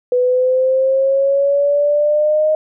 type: exponential sweep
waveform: sine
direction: up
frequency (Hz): 493.9 to 622.3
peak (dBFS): -11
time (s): 0.12-2.55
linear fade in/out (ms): 2
effects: none